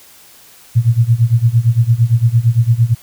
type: tone with tremolo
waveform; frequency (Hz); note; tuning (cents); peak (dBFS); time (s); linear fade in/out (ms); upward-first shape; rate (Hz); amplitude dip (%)
sine; 116.7; A#2; +2; -5; 0.75-2.95; 20; sine; 8.8; 90
effects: white hiss -43 dBFS RMS until 3.02 s